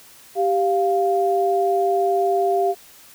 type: tone pair together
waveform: sine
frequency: 392 / 698.5 Hz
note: G4 / F5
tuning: 0 / 0 cents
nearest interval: minor seventh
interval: 1000 cents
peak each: -19 dBFS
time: 0.35-2.75 s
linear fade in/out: 50 ms
effects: white hiss -47 dBFS RMS until 3.14 s